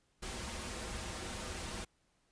pink noise with comb filter, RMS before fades -42 dBFS, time 0.22-1.85 s, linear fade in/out 10 ms, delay 7 ms, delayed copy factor -0.55, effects pink hiss -75 dBFS RMS until 2.31 s + resampled to 22050 Hz

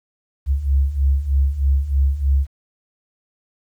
sine beating tone pair, 66.8 / 70 Hz, C2 / C#2, +36 / +18 cents, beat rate 3.2 Hz, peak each -20 / -16 dBFS, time 0.46-2.47 s, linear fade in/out 50 ms, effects 9-bit

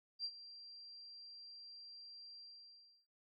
sine tone with ADSR envelope, 4731 Hz, D8, 12 cents sharp, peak -37 dBFS, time 0.19-3.07 s, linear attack 54 ms, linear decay 59 ms, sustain -15 dB, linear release 700 ms, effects none

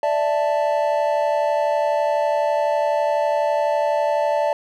triangle chord, D suspended second, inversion none, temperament equal, 587.3 / 659.3 / 880 Hz, D5 / E5 / A5, 0 / 0 / 0 cents, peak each -18 / -21 / -21 dBFS, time 0.03-4.53 s, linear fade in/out 2 ms, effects none

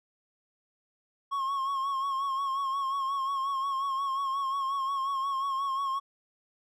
triangle tone with vibrato, 1089 Hz, C#6, 31 cents flat, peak -26 dBFS, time 1.31-6 s, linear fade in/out 20 ms, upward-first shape sine, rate 5.6 Hz, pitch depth 48 cents each way, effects none

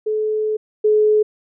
sine tone pair in turn, 430.4 / 426.2 Hz, A4 / G#4, -38 / +45 cents, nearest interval unison, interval 17 cents, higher first, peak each -17 / -11 dBFS, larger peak second, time 0.06-0.57 / 0.84-1.23 s, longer first, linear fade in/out 10 ms, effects none

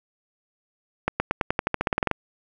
accelerating click train, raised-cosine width 0.5 ms, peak -6 dBFS, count 15, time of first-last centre 1.08-2.113 s, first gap 120 ms, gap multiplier 0.92, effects none

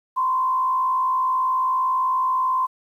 sine tone with frequency modulation, 1034 Hz, C6, 21 cents flat, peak -18 dBFS, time 0.16-2.67 s, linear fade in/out 20 ms, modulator 59.1 Hz, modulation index 0.52, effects 9-bit

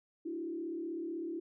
sine tone with frequency modulation, 333.9 Hz, E4, 22 cents sharp, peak -36 dBFS, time 0.25-1.4 s, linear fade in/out 10 ms, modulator 36 Hz, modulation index 0.87, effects none

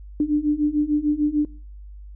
sine beating tone pair, 293.7 / 300.4 Hz, D4 / D4, 0 / +39 cents, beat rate 6.7 Hz, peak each -22 / -20 dBFS, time 0.2-1.45 s, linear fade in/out 2 ms, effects noise-tail reverb RT60 0.5 s tail -25 dB re dry + added 50 Hz sine -37 dBFS peak until 2.15 s

